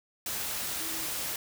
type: tone in noise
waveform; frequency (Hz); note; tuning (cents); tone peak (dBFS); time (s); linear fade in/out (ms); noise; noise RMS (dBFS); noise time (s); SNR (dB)
sine; 322.7; E4; -37; -44; 0.8-1.06; 2; white; -34; 0.26-1.36; -13
effects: none